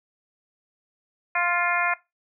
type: harmonic tone with a mistuned harmonic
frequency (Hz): 349.2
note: F4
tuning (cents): 0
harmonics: 2 / 3 / 4 / 5 / 6 / 7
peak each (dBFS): -28 / -28 / -28 / -28 / -28 / -28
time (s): 1.35-1.94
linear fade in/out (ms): 5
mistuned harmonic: 6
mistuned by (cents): +16
effects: noise-tail reverb RT60 0.2 s tail -18 dB re dry